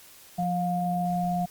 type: tone pair together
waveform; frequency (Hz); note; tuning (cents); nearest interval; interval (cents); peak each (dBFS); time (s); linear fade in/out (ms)
sine; 176.6 / 708.9; F3 / F5; +20 / +26; 2 octaves; 2406; -27; 0.38-1.46; 10
effects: white hiss -51 dBFS RMS until 1.5 s + Opus 48 kbps